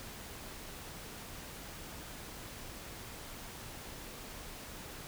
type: silence
effects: pink hiss -47 dBFS RMS until 5.07 s